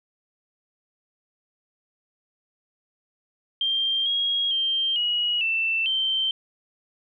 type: tone with pitch steps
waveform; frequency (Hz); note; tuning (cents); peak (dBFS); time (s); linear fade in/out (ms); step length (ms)
sine; 3178 / 3284 / 3150 / 2905 / 2669 / 3118; G7 / G#7 / G7 / F#7 / E7 / G7; +23 / -20 / +8 / -32 / +21 / -10; -21; 3.61-6.31; 2; 450
effects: none